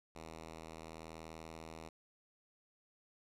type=tone; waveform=5% pulse; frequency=80.6 Hz; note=E2; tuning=38 cents flat; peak=-37 dBFS; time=0.15-1.89 s; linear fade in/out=5 ms; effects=low-pass 10000 Hz 12 dB/octave